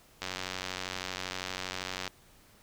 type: click train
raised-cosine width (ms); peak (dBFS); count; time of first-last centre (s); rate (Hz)
0.2; -17; 173; 0.22-2.077; 92.6
effects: pink hiss -60 dBFS RMS until 2.62 s